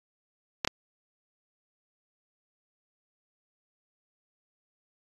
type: clicks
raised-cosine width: 0.2 ms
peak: -8 dBFS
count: 2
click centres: 0.648 / 0.675 s
effects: AAC 32 kbps